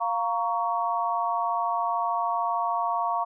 sine chord, Bb minor, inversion second, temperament just, 699.2 / 932.3 / 1118.8 Hz, F5 / Bb5 / Db6, +2 / 0 / +16 cents, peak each -28 dBFS, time 0-3.25 s, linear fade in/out 20 ms, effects none

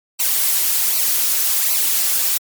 blue noise with flanger, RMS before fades -17 dBFS, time 0.19-2.38 s, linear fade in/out 10 ms, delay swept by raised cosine 0.57 to 5.77 ms, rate 1.3 Hz, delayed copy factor -0.7, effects MP3 96 kbps

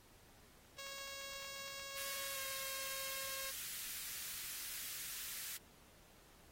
5% pulse tone with pitch glide, 550 to 539 Hz, C#5 to C#5, -14 to -49 cents, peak -35 dBFS, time 0.78-3.51 s, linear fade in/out 10 ms, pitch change -35 cents, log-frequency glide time 2.32-2.4 s
white high-pass noise, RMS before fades -46 dBFS, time 1.97-5.57 s, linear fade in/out 2 ms, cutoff 1400 Hz, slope 24 dB/octave
effects pink hiss -65 dBFS RMS until 6.51 s + AAC 48 kbps

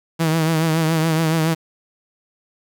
sawtooth tone with vibrato, 160.9 Hz, E3, 42 cents flat, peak -12 dBFS, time 0.19-1.55 s, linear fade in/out 20 ms, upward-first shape triangle, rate 7.1 Hz, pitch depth 62 cents each way, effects 7-bit

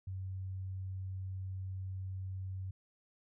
sine tone, 94.5 Hz, F#2, 37 cents sharp, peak -38 dBFS, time 0.07-2.71 s, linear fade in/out 5 ms, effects none

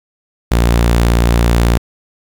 sawtooth tone, 58.3 Hz, A#1, 1 cent sharp, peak -5 dBFS, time 0.51-1.78 s, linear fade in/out 10 ms, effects 7-bit

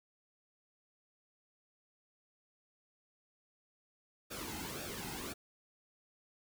pink noise with flanger, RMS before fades -43 dBFS, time 4.3-5.34 s, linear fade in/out 20 ms, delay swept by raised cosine 0.98 to 1.77 ms, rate 1.9 Hz, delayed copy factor -0.7, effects none

